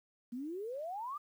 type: exponential sweep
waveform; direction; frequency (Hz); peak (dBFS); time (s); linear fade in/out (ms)
sine; up; 231.1 to 1231; -38; 0.32-1.18; 10
effects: 11-bit

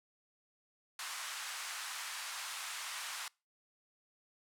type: band-pass noise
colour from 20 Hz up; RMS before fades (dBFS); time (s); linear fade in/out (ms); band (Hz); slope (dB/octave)
pink; -43; 0.99-3.28; 2; 1000 to 11000; 24
effects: noise-tail reverb RT60 0.3 s tail -26 dB re dry

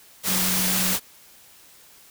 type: tone in noise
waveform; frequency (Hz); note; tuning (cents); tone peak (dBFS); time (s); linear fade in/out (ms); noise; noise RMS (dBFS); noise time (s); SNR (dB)
sine; 185; F#3; 0; -28; 0.26-0.97; 50; white; -23; 0.23-1; -8
effects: white hiss -51 dBFS RMS until 2.1 s

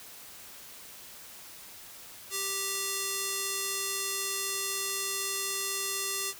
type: tone with band-pass filter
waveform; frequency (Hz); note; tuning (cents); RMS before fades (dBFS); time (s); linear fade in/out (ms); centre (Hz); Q
square; 392; G4; 0; -33; 2.3-6.34; 50; 8800; 0.86
effects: white hiss -48 dBFS RMS until 6.39 s

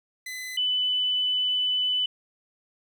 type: tone pair in turn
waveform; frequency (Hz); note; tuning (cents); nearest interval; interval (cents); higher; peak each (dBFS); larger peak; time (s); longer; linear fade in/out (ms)
sawtooth / sine; 2017 / 2997; B6 / F#7; +36 / +22; perfect fifth; 686; second; -30 / -22; second; 0.26-0.57 / 0.57-2.06; second; 5
effects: 10-bit

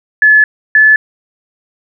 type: tone pair in turn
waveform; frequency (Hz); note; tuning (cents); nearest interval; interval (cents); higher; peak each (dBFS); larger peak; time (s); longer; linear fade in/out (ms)
sine; 1719 / 1730; A6 / A6; -41 / -30; unison; 11; second; -3; neither; 0.22-0.44 / 0.75-0.96; first; 2
effects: none

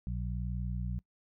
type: harmonic tone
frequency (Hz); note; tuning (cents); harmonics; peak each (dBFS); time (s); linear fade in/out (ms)
60.5; B1; -35; 1 / 2 / 3; -35 / -38 / -40; 0.07-0.99; 0
effects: noise-tail reverb RT60 0.1 s tail -22 dB re dry

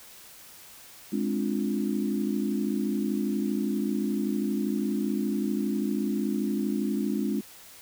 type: chord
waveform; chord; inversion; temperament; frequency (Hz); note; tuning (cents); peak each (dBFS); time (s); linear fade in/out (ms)
sine; D half-diminished seventh; second; equal with one note detuned; 208.6 / 261.6 / 293.7 / 349.2; Ab3 / C4 / D4 / F4; +8 / 0 / 0 / 0; -28 / -32 / -31 / -34; 1.12-7.41; 10
effects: white hiss -49 dBFS RMS until 7.81 s

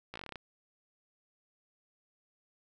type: slowing click train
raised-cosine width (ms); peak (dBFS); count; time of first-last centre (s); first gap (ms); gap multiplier
0.3; -26; 10; 0.14-0.357; 16; 1.1
effects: none

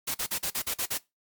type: noise bursts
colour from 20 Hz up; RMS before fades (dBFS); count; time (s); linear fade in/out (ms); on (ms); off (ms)
white; -30; 8; 0.07-0.979; 10; 76; 43
effects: noise-tail reverb RT60 0.2 s tail -20 dB re dry + MP3 96 kbps

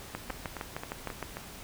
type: two click trains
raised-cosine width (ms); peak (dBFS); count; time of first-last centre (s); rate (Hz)
0.5; -22 / -19; 5 / 8; 0.3-1.37 / 0.15-1.227; 3.74 / 6.5
effects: pink hiss -46 dBFS RMS until 1.63 s

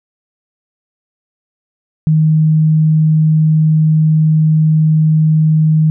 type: tone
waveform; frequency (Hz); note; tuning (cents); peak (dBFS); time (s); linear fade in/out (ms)
sine; 156.4; D#3; +9; -7; 2.07-5.9; 0
effects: none

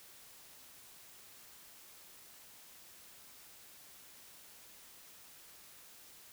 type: silence
effects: white hiss -57 dBFS RMS until 6.32 s

